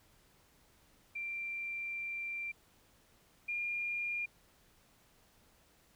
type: tone pair in turn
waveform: sine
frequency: 2362 / 2410 Hz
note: D7 / D7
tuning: +9 / +44 cents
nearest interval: unison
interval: 35 cents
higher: second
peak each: -37 / -34 dBFS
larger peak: second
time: 1.15-2.52 / 3.48-4.26 s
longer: first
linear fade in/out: 10 ms
effects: pink hiss -67 dBFS RMS until 5.95 s